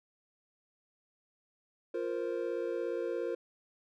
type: chord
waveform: triangle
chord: F suspended fourth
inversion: none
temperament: equal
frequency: 349.2 / 466.2 / 523.3 Hz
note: F4 / Bb4 / C5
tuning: 0 / 0 / 0 cents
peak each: -35 / -34 / -36 dBFS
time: 1.94-3.35 s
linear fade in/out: 5 ms
effects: none